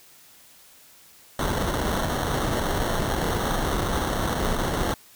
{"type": "noise with sample-and-hold", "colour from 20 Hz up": "pink", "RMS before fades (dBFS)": -25, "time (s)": [1.39, 4.94], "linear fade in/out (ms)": 2, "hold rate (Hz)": 2450, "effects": ["white hiss -52 dBFS RMS until 5.15 s"]}